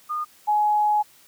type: tone pair in turn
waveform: sine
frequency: 1221 / 840.6 Hz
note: D#6 / G#5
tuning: -33 / +21 cents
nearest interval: tritone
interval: 646 cents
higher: first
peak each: -24 / -17 dBFS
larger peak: second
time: 0.09-0.25 / 0.47-1.03 s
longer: second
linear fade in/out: 20 ms
effects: white hiss -54 dBFS RMS until 1.27 s + high-pass 80 Hz 12 dB/octave